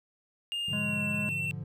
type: tone with pitch glide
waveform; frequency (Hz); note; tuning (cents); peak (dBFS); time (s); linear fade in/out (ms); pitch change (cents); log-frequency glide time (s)
triangle; 2821 to 2697; F7 to E7; +17 to +39; -29; 0.52-1.51; 0; -78; 0.65-1.06
type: chord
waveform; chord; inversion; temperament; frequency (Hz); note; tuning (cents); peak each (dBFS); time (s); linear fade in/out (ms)
triangle; G# diminished seventh; none; equal; 103.83 / 123.47 / 146.83 / 174.61; G#2 / B2 / D3 / F3; 0 / 0 / 0 / 0; -39 / -42 / -36 / -39; 0.68-1.64; 5
type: harmonic tone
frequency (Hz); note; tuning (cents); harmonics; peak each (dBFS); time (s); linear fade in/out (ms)
207.7; G#3; 0; 1 / 3 / 5 / 7 / 8; -33 / -43 / -47 / -50 / -51; 0.73-1.29; 0
effects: none